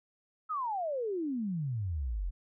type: exponential sweep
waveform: sine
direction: down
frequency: 1318.5 to 40.22 Hz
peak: -31 dBFS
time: 0.49-2.31 s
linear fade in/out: 20 ms
effects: none